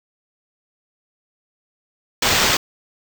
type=noise with sample-and-hold; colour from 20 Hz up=blue; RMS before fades=-17 dBFS; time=2.22-2.57 s; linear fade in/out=5 ms; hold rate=11025 Hz; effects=none